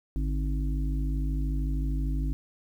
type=harmonic tone with a mistuned harmonic; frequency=52.8 Hz; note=G#1; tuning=29 cents sharp; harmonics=1 / 3 / 5 / 6; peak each=-26 / -35 / -37 / -42 dBFS; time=0.16-2.33 s; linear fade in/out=0 ms; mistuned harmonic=3; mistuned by=-140 cents; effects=10-bit